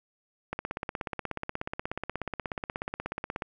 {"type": "click train", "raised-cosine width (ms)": 0.5, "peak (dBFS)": -17, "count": 49, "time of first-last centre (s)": [0.53, 3.422], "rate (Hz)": 16.6, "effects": []}